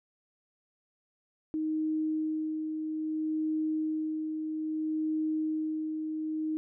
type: tone with tremolo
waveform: sine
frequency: 312.2 Hz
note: D#4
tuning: 6 cents sharp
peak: -27 dBFS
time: 1.54-6.57 s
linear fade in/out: 0 ms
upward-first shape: sine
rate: 0.61 Hz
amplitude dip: 40%
effects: none